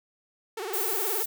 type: tone with vibrato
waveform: sawtooth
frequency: 407.9 Hz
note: G#4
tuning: 31 cents flat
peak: -28 dBFS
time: 0.57-1.23 s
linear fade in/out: 5 ms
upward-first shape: sine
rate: 19 Hz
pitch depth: 200 cents each way
type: noise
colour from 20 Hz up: violet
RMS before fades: -29 dBFS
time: 0.73-1.26 s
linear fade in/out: 10 ms
effects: none